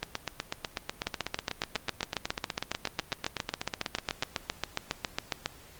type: two click trains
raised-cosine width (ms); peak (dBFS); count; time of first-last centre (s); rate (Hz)
0.2; -13 / -11; 35 / 33; 0.03-4.233 / 1.07-5.46; 8.09 / 7.29
effects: pink hiss -53 dBFS RMS until 5.79 s + Opus 32 kbps